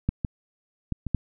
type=clicks; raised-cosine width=5 ms; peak=-10 / -13 / -14 / -18 / -10 dBFS; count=5; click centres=0.09 / 0.248 / 0.923 / 1.067 / 1.147 s; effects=none